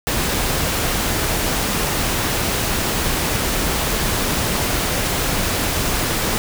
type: noise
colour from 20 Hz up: pink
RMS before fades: -20 dBFS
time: 0.07-6.38 s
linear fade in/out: 0 ms
effects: none